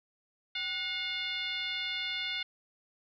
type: tone with frequency modulation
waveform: sine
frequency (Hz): 2846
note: F7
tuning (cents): +32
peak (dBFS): -32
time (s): 0.55-2.43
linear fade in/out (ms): 5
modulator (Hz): 690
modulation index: 1.7
effects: none